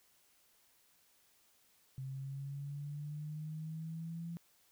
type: exponential sweep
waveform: sine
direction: up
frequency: 132.2 to 170 Hz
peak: -40 dBFS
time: 1.98-4.37 s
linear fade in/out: 0 ms
effects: white hiss -70 dBFS RMS until 4.71 s